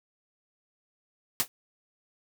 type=noise with exponential decay; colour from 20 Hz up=white; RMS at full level=-21 dBFS; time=1.4-1.48 s; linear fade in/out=0 ms; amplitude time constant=17 ms; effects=none